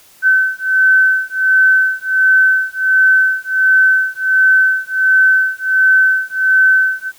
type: beating tone pair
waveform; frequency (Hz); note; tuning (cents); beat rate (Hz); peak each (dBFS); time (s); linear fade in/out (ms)
sine; 1528 / 1529.4; G6 / G6; -45 / -43; 1.4; -12; 0.22-7.12; 50
effects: white hiss -46 dBFS RMS until 7.18 s